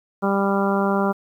harmonic tone, 197.6 Hz, G3, 14 cents sharp, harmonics 1 / 2 / 3 / 4 / 5 / 6 / 7, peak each -21 / -24 / -26 / -27 / -28 / -29 / -29 dBFS, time 0.22-1.13 s, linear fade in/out 20 ms, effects 9-bit

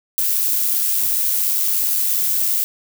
violet noise with amplitude modulation, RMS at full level -17 dBFS, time 0.18-2.64 s, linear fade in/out 0 ms, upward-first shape sine, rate 97.2 Hz, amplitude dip 35%, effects none

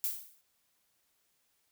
violet noise with exponential decay, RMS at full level -30 dBFS, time 0.04-0.41 s, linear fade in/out 0 ms, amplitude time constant 79 ms, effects white hiss -75 dBFS RMS until 1.71 s

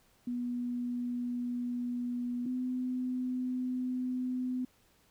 sine tone pair in turn, 243.9 / 252.9 Hz, B3 / B3, -21 / +41 cents, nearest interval minor second, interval 62 cents, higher second, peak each -32 / -31 dBFS, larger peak second, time 0.27-2.46 / 2.46-4.65 s, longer neither, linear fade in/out 5 ms, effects pink hiss -67 dBFS RMS until 5.1 s

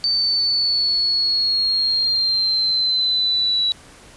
sine linear sweep, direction down, 4569 to 3911 Hz, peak -16 dBFS, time 0.04-3.72 s, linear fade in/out 0 ms, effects pink hiss -45 dBFS RMS until 4.16 s + resampled to 24000 Hz

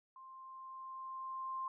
sine tone with level ramp, 1052 Hz, C6, 9 cents sharp, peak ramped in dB -52 to -37 dBFS, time 0.16-1.68 s, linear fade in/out 2 ms, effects none

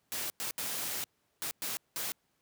white noise bursts at uneven times, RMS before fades -36 dBFS, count 6, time 0.12-0.3 / 0.4-0.51 / 0.58-1.04 / 1.42-1.51 / 1.62-1.77 / 1.96-2.12 s, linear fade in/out 0 ms, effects pink hiss -75 dBFS RMS until 2.41 s + high-pass 100 Hz 12 dB/octave

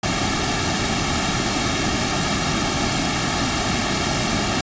pink noise with comb filter, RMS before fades -21 dBFS, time 0.03-4.61 s, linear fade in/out 5 ms, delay 2 ms, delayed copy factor -0.7, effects resampled to 16000 Hz

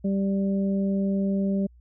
harmonic tone, 196 Hz, G3, in tune, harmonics 1 / 2 / 3, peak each -22 / -33 / -34 dBFS, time 0.04-1.67 s, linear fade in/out 10 ms, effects added 60 Hz sine -50 dBFS peak until 1.8 s

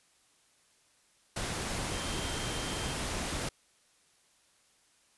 sine tone in noise, 3158 Hz, G7, 12 cents sharp, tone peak -44 dBFS, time 1.93-2.94 s, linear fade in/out 5 ms, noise pink, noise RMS -35 dBFS, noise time 1.36-3.49 s, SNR -12 dB, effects white hiss -67 dBFS RMS until 5.17 s + resampled to 24000 Hz

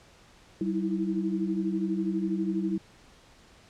sine tone cluster, 192.2 / 318.2 / 330.4 Hz, G3 / D#4 / E4, -34 / +39 / +4 cents, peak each -29 / -32 / -31 dBFS, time 0.61-2.78 s, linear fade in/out 2 ms, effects pink hiss -56 dBFS RMS until 3.69 s + low-pass 7000 Hz 12 dB/octave

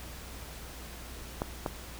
clicks, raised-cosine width 1 ms, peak -16 dBFS, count 2, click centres 1.419 / 1.662 s, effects added 60 Hz sine -45 dBFS peak until 1.99 s + pink hiss -46 dBFS RMS until 1.99 s

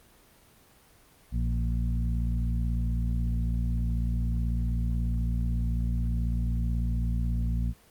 harmonic tone with a mistuned harmonic, 58.27 Hz, A#1, in tune, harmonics 1 / 2 / 3 / 4, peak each -26 / -32 / -36 / -38 dBFS, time 1.31-7.74 s, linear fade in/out 50 ms, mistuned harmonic 3, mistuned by -22 cents, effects pink hiss -58 dBFS RMS until 7.9 s + Opus 24 kbps

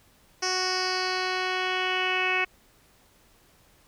10% pulse tone with low-pass filter sweep, 370 Hz, F#4, in tune, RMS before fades -27 dBFS, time 0.42-2.45 s, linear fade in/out 10 ms, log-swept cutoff 5700 to 2500 Hz, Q 5.1, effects pink hiss -60 dBFS RMS until 3.87 s

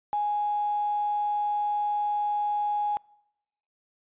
sine tone with quantisation, 830.6 Hz, G#5, in tune, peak -24 dBFS, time 0.13-2.97 s, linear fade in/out 0 ms, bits 7, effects noise-tail reverb RT60 0.9 s tail -26 dB re dry + resampled to 8000 Hz

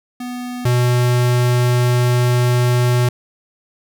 square tone pair in turn, 246.9 / 122.95 Hz, B3 / B2, 0 / -7 cents, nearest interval octave, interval 1207 cents, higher first, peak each -25 / -13 dBFS, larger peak second, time 0.2-0.65 / 0.65-3.09 s, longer second, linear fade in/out 5 ms, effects none

